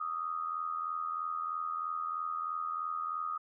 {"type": "tone with amplitude modulation", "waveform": "sine", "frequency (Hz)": 1244.5, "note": "D#6", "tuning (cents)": 0, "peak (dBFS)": -30, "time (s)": [0, 3.38], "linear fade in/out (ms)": 10, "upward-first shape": "sine", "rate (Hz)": 83.1, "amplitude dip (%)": 70, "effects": []}